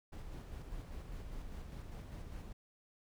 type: noise with tremolo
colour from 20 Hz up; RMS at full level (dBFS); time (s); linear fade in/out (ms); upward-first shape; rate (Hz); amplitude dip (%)
brown; -45; 0.12-2.53; 10; square; 5; 30
effects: none